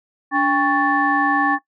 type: tone cluster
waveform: sine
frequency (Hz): 288.1 / 799 / 1110 / 1759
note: D4 / G5 / C#6 / A6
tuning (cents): -33 / +33 / +2 / -1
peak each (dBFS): -20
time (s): 0.31-1.59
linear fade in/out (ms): 50
effects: noise-tail reverb RT60 0.1 s tail -18 dB re dry + tanh soft clip ceiling -4 dBFS